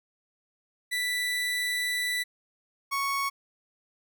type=tone pair in turn; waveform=30% pulse; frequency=1975.5 / 1108.7 Hz; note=B6 / C#6; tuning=0 / 0 cents; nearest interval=minor seventh; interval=1000 cents; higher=first; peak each=-24 dBFS; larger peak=neither; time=0.91-2.24 / 2.91-3.3 s; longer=first; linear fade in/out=20 ms; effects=none